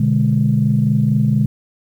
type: chord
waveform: sine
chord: G# diminished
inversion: first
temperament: equal with one note detuned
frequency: 122.76 / 146.83 / 207.7 Hz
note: B2 / D3 / G#3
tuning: -10 / 0 / 0 cents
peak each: -16 dBFS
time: 0-1.46 s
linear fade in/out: 5 ms
effects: tanh soft clip ceiling -3 dBFS + 8-bit